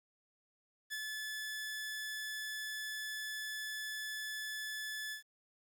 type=tone with ADSR envelope; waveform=sawtooth; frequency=1728 Hz; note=A6; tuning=32 cents flat; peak=-34 dBFS; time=0.9-5.23 s; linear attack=29 ms; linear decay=48 ms; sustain=-2 dB; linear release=110 ms; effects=11-bit